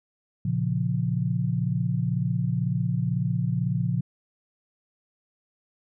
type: chord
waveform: sine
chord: Bb minor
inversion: none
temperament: equal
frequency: 116.54 / 138.59 / 174.61 Hz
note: Bb2 / Db3 / F3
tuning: 0 / 0 / 0 cents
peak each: -27 dBFS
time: 0.45-4.01 s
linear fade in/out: 5 ms
effects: none